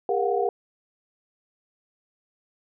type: tone cluster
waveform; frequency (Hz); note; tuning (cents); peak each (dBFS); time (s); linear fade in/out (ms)
sine; 402.9 / 469 / 715 / 750; G4 / A#4 / F5 / F#5; +48 / +11 / +41 / +23; -25 / -26 / -27 / -30; 0.09-0.49; 2
effects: none